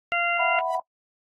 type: harmonic tone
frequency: 692 Hz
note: F5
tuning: 16 cents flat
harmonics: 1 / 2 / 3 / 4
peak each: -27 / -27 / -27 / -27 dBFS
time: 0.12-0.59 s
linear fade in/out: 0 ms
type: chord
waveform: sine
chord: E suspended second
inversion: none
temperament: just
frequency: 659.3 / 741.7 / 988.9 Hz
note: E5 / F#5 / B5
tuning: 0 / +4 / +2 cents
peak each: -28 dBFS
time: 0.39-0.8 s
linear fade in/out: 5 ms
type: tone with exponential growth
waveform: sawtooth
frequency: 987.8 Hz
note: B5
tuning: in tune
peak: -32 dBFS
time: 0.63-0.75 s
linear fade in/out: 1 ms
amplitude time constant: 26 ms
effects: noise-tail reverb RT60 0.1 s tail -26 dB re dry + AAC 32 kbps